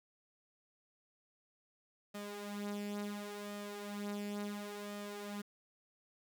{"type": "tone with flanger", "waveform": "sawtooth", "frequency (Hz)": 205.2, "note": "G#3", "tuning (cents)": -21, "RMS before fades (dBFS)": -43, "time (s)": [2.14, 5.42], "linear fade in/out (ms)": 10, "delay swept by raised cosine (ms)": [1.6, 5.3], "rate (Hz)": 0.71, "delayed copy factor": 0.65, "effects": ["10-bit"]}